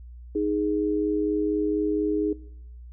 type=tone pair together; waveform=sine; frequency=311.1 / 415.3 Hz; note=D#4 / G#4; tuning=0 / 0 cents; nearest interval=perfect fourth; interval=500 cents; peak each=-25 dBFS; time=0.35-2.33 s; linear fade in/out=5 ms; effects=noise-tail reverb RT60 0.8 s tail -21 dB re dry + added 60 Hz sine -40 dBFS peak until 2.92 s